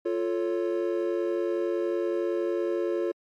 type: chord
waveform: triangle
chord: F augmented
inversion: none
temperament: equal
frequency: 349.2 / 440 / 554.4 Hz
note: F4 / A4 / C#5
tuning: 0 / 0 / 0 cents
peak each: -25 / -29 / -30 dBFS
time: 0.05-3.12 s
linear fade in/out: 10 ms
effects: MP3 64 kbps